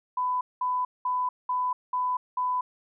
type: tone bursts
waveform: sine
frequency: 1000 Hz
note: B5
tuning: 21 cents sharp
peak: -24 dBFS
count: 6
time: 0.17-2.61 s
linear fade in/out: 5 ms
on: 240 ms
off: 200 ms
effects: none